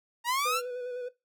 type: linear sweep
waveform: sawtooth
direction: up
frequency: 921 to 1400 Hz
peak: -23 dBFS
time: 0.24-0.62 s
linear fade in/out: 50 ms
type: tone with vibrato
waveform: triangle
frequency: 495 Hz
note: B4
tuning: 4 cents sharp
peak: -31 dBFS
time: 0.45-1.09 s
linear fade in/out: 10 ms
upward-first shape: square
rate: 9.8 Hz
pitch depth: 20 cents each way
effects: noise-tail reverb RT60 0.2 s tail -17 dB re dry